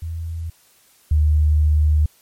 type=tone pair in turn; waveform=sine; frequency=82.41 / 75.94 Hz; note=E2 / D#2; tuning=0 / -41 cents; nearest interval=minor second; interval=141 cents; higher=first; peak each=-24 / -12 dBFS; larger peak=second; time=0.02-0.5 / 1.11-2.06 s; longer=second; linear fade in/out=5 ms; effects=white hiss -55 dBFS RMS until 2.21 s + MP3 64 kbps